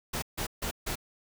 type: noise bursts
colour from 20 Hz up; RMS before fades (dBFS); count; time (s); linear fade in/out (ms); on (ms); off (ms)
pink; -33; 4; 0.13-0.956; 10; 94; 150
effects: none